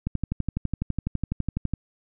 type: click train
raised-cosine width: 5 ms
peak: -13 dBFS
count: 21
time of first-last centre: 0.07-1.737 s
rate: 12 Hz
effects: none